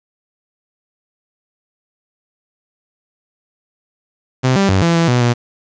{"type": "tone with pitch steps", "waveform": "sawtooth", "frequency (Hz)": [129.2, 196.5, 95.4, 168.5, 166.9, 123.2, 120.3], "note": ["C3", "G3", "G2", "E3", "E3", "B2", "B2"], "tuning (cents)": [-21, 4, -47, 38, 22, -4, -45], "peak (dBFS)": -7, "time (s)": [4.43, 5.34], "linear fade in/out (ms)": 20, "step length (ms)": 130, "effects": ["resampled to 16000 Hz", "7-bit"]}